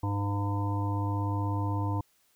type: harmonic tone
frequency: 100.9 Hz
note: G#2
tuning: 49 cents flat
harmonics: 1 / 3 / 5 / 7 / 9 / 10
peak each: -28 / -35 / -44 / -44 / -37 / -40 dBFS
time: 0.03-2.01 s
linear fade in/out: 5 ms
effects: white hiss -68 dBFS RMS until 2.35 s